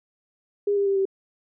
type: tone with pitch steps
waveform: sine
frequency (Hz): 407 / 400.2 / 393.6 / 387.1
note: G#4 / G4 / G4 / G4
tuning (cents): -35 / +36 / +7 / -22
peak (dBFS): -19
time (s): 0.67-1.054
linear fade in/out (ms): 5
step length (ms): 96
effects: none